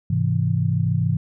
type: chord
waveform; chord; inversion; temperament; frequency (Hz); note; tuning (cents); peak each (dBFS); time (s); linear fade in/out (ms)
sine; Ab augmented; none; equal; 103.83 / 130.81 / 164.81; Ab2 / C3 / E3; 0 / 0 / 0; -22; 0.1-1.17; 5
effects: none